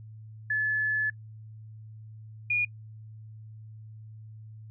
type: tone pair in turn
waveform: sine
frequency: 1724 / 2438 Hz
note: A6 / D#7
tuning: -36 / -36 cents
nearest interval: tritone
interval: 600 cents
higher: second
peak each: -24 / -23 dBFS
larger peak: second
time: 0.5-1.1 / 2.5-2.65 s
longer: first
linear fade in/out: 5 ms
effects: noise-tail reverb RT60 0.1 s tail -26 dB re dry + added 109 Hz sine -43 dBFS peak until 4.7 s